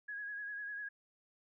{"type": "tone with vibrato", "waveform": "sine", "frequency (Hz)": 1661, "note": "G#6", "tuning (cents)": 0, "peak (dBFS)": -40, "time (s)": [0.08, 0.89], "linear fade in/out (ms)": 10, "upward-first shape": "sine", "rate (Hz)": 10, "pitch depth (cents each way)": 37, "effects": []}